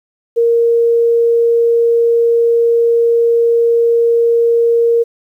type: tone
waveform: sine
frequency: 466.2 Hz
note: A#4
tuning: in tune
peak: -8 dBFS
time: 0.36-5.04 s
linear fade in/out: 20 ms
effects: 8-bit